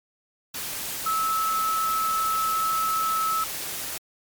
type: tone in noise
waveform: sine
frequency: 1301 Hz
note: E6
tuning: 23 cents flat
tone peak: -22 dBFS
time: 1.06-3.44 s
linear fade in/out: 5 ms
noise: white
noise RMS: -32 dBFS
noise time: 0.54-3.98 s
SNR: +7 dB
effects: MP3 96 kbps